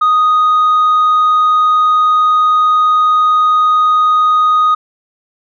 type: tone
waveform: sine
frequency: 1244.5 Hz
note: D#6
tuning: in tune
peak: -5 dBFS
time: 0.01-4.75 s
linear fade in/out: 10 ms
effects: tanh soft clip ceiling -6 dBFS